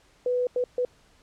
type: tone bursts at uneven times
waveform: sine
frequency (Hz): 495.5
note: B4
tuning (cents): +6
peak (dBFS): -22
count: 3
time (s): 0.26-0.47 / 0.56-0.64 / 0.78-0.85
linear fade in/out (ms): 2
effects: pink hiss -60 dBFS RMS until 1.22 s + low-pass 8000 Hz 12 dB/octave